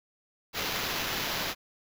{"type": "noise with sample-and-hold", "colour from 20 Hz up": "violet", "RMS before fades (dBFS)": -32, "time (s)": [0.53, 1.55], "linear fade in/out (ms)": 50, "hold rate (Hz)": 8820, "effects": []}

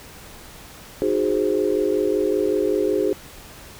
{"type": "chord", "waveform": "sine", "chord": "Ab dominant seventh", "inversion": "second", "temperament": "equal with one note detuned", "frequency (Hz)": [310.2, 370, 415.3, 523.3], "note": ["Eb4", "Gb4", "Ab4", "C5"], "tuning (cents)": [-5, 0, 0, 0], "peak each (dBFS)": [-25, -23, -21, -26], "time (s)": [1.02, 3.13], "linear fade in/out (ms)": 0, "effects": ["pink hiss -42 dBFS RMS until 3.79 s"]}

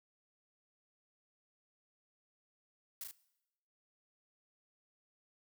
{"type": "noise with echo", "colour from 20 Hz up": "blue", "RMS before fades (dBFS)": -43, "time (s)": [3.01, 3.04], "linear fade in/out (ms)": 2, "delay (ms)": 36, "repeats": 2, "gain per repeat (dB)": -3, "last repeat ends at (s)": 3.112, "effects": ["noise-tail reverb RT60 0.9 s tail -20 dB re dry"]}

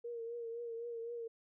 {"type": "tone with vibrato", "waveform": "sine", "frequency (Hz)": 466.2, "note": "A#4", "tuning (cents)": 0, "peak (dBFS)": -40, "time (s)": [0.04, 1.28], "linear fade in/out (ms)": 10, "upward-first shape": "triangle", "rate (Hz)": 3.9, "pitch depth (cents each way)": 47, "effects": []}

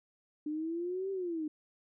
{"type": "exponential two-way sweep", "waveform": "sine", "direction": "up then down", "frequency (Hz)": [296.9, 393, 299.6], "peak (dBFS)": -33, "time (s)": [0.46, 1.48], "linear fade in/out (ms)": 5, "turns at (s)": 1.11, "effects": []}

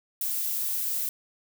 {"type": "noise", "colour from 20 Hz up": "violet", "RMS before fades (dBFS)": -29, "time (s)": [0.21, 1.09], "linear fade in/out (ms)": 2, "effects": []}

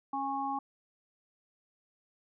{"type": "harmonic tone", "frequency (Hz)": 274.3, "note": "C#4", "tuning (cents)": -18, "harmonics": [1, 3, 4], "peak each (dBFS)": [-39, -33, -37], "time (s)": [0.13, 0.59], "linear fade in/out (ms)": 5, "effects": []}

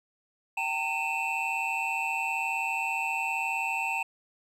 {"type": "tone cluster", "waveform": "triangle", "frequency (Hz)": [776, 911, 2502, 2661], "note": ["G5", "A#5", "D#7", "E7"], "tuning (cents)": [-18, -40, 9, 16], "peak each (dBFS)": [-33, -32, -34, -29], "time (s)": [0.57, 4.03], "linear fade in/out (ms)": 5, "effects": []}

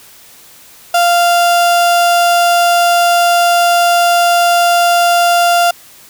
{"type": "tone", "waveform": "35% pulse", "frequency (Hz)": 695, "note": "F5", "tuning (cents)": -9, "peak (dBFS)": -6, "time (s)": [0.94, 5.71], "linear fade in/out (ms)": 5, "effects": ["white hiss -40 dBFS RMS until 6.09 s"]}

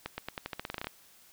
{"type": "accelerating click train", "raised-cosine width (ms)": 0.3, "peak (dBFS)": -19, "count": 14, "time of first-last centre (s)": [0.06, 0.87], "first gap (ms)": 120, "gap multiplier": 0.88, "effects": ["white hiss -59 dBFS RMS until 1.32 s"]}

